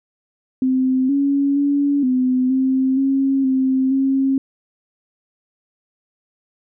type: tone with pitch steps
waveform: sine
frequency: 259.4 / 279.8 / 284.1 / 254.9 / 262.7 / 270.9 / 262.6 / 269.1 Hz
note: C4 / C#4 / C#4 / C4 / C4 / C#4 / C4 / C4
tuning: -15 / +16 / +43 / -45 / +7 / -40 / +6 / +49 cents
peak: -14 dBFS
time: 0.62-4.38 s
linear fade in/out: 2 ms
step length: 470 ms
effects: none